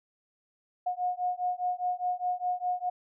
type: beating tone pair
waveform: sine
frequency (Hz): 720 / 724.9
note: F#5 / F#5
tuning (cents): -47 / -36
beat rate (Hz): 4.9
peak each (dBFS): -31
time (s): 0.86-2.9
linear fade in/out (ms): 10
effects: none